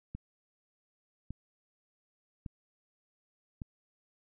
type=click train; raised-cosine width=5 ms; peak=-27 dBFS; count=4; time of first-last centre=0.15-3.618 s; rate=0.865 Hz; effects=none